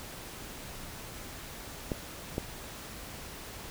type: clicks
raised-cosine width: 2 ms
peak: -17 dBFS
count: 2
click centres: 1.918 / 2.381 s
effects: pink hiss -44 dBFS RMS until 3.7 s